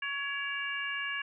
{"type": "harmonic tone with a mistuned harmonic", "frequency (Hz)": 559, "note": "C#5", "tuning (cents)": 14, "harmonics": [2, 3, 4, 5], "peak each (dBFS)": [-42, -35, -39, -38], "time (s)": [0.02, 1.22], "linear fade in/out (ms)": 5, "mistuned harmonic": 4, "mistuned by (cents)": 48, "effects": []}